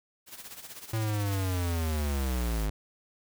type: noise with tremolo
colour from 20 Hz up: white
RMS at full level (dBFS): -42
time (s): 0.26-1.39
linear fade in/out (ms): 50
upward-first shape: sine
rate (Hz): 16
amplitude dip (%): 70
type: linear sweep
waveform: square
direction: down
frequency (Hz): 112.4 to 50.7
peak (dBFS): -28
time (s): 0.93-2.7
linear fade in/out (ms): 5
type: noise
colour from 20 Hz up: white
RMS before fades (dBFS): -44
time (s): 1.27-2.69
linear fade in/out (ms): 50
effects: none